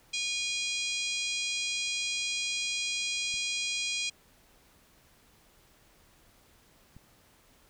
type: harmonic tone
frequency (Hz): 816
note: G#5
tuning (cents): -31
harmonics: 3 / 4 / 5 / 6 / 7 / 8 / 9 / 10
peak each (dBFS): -34 / -36 / -38 / -40 / -41 / -42 / -43 / -44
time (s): 0.13-4.1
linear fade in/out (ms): 10
type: clicks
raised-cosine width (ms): 5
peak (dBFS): -40 / -38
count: 2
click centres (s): 3.341 / 6.966
effects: pink hiss -62 dBFS RMS until 7.69 s